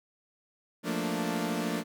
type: chord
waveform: sawtooth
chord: Bb major seventh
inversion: second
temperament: equal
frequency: 174.61 / 220 / 233.1 / 293.7 Hz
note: F3 / A3 / Bb3 / D4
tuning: 0 / 0 / 0 / 0 cents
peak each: -31 dBFS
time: 0.83-1.84 s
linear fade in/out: 50 ms
effects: none